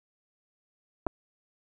clicks, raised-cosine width 1 ms, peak -16 dBFS, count 2, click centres 1.066 / 1.069 s, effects none

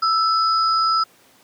sine tone pair together, 1319 / 4980 Hz, E6 / D#8, +1 / +1 cents, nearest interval octave + major seventh, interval 2300 cents, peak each -16 / -23 dBFS, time 0.02-1.04 s, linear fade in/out 10 ms, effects pink hiss -53 dBFS RMS until 1.43 s + high-pass 200 Hz 12 dB/octave

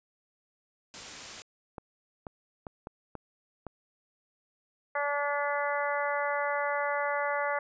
white noise, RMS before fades -42 dBFS, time 0.94-1.42 s, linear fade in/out 0 ms
clicks, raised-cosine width 1 ms, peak -25 dBFS, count 6, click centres 1.782 / 2.268 / 2.668 / 2.871 / 3.153 / 3.667 s
harmonic tone, 288 Hz, D4, 34 cents flat, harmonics 2 / 3 / 4 / 5 / 6 / 7, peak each -32 / -34 / -35 / -36 / -37 / -37 dBFS, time 4.95-7.59 s, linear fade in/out 5 ms
effects resampled to 16000 Hz

